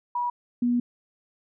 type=tone pair in turn; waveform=sine; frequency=969 / 242.2 Hz; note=B5 / B3; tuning=-33 / -34 cents; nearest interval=2 octaves; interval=2401 cents; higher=first; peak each=-24 / -20 dBFS; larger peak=second; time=0.15-0.3 / 0.62-0.8 s; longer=second; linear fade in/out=5 ms; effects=none